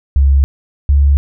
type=tone pair in turn; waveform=sine; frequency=68.8 / 70.57 Hz; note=C#2 / C#2; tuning=-12 / +32 cents; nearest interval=unison; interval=44 cents; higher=second; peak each=-6 dBFS; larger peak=neither; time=0.16-0.44 / 0.89-1.17 s; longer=neither; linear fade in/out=0 ms; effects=none